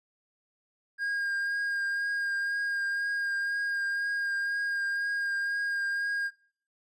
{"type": "tone with vibrato", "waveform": "triangle", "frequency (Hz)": 1619, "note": "G#6", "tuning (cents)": -45, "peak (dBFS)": -26, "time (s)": [0.98, 6.31], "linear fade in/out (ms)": 50, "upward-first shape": "triangle", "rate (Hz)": 2, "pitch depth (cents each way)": 17, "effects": ["noise-tail reverb RT60 0.6 s tail -26 dB re dry", "resampled to 24000 Hz"]}